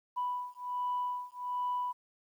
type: beating tone pair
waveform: sine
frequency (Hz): 987.8 / 989.1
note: B5 / B5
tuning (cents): 0 / +2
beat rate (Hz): 1.3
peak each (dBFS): -35 / -35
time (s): 0.16-1.93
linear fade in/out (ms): 20
effects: tanh soft clip ceiling -26 dBFS + 11-bit